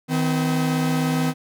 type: tone pair together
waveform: 45% pulse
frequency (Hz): 158.76 / 255.8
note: D#3 / C4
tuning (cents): +35 / -39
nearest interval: minor sixth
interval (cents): 826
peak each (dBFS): -22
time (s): 0.08-1.34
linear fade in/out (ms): 50
effects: none